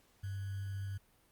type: tone with sample-and-hold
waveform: sine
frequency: 98 Hz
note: G2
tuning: in tune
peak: -37 dBFS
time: 0.23-0.98 s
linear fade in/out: 10 ms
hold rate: 1575 Hz
effects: pink hiss -69 dBFS RMS until 1.31 s + Opus 48 kbps